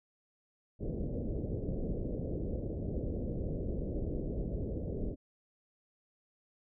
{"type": "low-pass noise", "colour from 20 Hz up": "pink", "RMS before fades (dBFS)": -36, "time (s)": [0.79, 5.16], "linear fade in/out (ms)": 50, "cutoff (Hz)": 560, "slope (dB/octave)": 48, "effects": []}